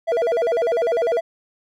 triangle tone with vibrato, 561 Hz, C#5, 21 cents sharp, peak -15 dBFS, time 0.07-1.21 s, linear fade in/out 20 ms, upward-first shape square, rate 10 Hz, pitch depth 290 cents each way, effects none

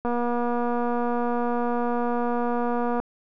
click train, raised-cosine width 1 ms, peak -14 dBFS, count 709, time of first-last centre 0.05-3 s, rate 240 Hz, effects none

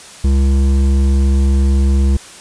sine tone with hard clipping, 67.9 Hz, C#2, 35 cents flat, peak -11 dBFS, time 0.24-2.17 s, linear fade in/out 5 ms, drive 10 dB, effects white hiss -36 dBFS RMS until 2.4 s + resampled to 22050 Hz

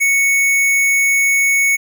square tone, 2217 Hz, C#7, in tune, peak -12 dBFS, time 0-1.77 s, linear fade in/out 20 ms, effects none

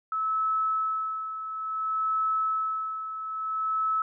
sine tone with tremolo, 1300 Hz, E6, 24 cents flat, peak -23 dBFS, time 0.12-4.02 s, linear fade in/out 2 ms, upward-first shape sine, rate 0.58 Hz, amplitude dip 65%, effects none

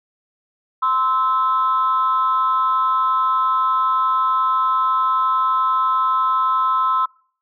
sine tone pair together, 1037 / 1305.4 Hz, C6 / E6, -16 / -17 cents, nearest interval major third, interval 399 cents, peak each -17 / -17 dBFS, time 0.82-7.06 s, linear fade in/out 10 ms, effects noise-tail reverb RT60 0.5 s tail -24 dB re dry + tanh soft clip ceiling -9 dBFS

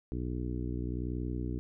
harmonic tone, 61.1 Hz, B1, 18 cents flat, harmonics 1 / 2 / 3 / 4 / 5 / 6 / 7, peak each -36 / -38 / -45 / -41 / -40 / -45 / -48 dBFS, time 0.12-1.59 s, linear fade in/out 0 ms, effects none

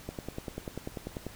click train, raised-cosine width 2 ms, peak -22 dBFS, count 13, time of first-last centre 0.09-1.266 s, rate 10.2 Hz, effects pink hiss -50 dBFS RMS until 1.35 s

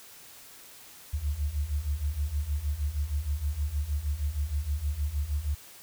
sine beating tone pair, 69.3 / 75.7 Hz, C#2 / D#2, 0 / -47 cents, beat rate 6.4 Hz, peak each -32 / -29 dBFS, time 1.13-5.55 s, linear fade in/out 10 ms, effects white hiss -50 dBFS RMS until 5.82 s

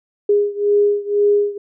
sine beating tone pair, 409.7 / 411.7 Hz, G#4 / G#4, -24 / -15 cents, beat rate 2 Hz, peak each -15 / -17 dBFS, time 0.29-1.58 s, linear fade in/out 5 ms, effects none

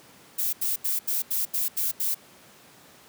violet noise bursts, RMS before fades -26 dBFS, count 8, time 0.38-2.147 s, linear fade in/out 10 ms, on 150 ms, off 81 ms, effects pink hiss -52 dBFS RMS until 3.08 s + high-pass 150 Hz 12 dB/octave

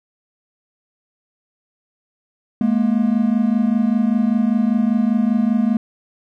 triangle tone pair together, 212 / 237.1 Hz, G#3 / A#3, +36 / +30 cents, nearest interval major second, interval 194 cents, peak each -15 dBFS, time 2.61-5.77 s, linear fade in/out 2 ms, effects none

